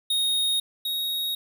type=tone pair in turn; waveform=square; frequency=3729 / 3764 Hz; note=A#7 / A#7; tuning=0 / +16 cents; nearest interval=unison; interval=16 cents; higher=second; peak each=-22 / -26 dBFS; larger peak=first; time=0.1-0.6 / 0.85-1.35 s; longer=neither; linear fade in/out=5 ms; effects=none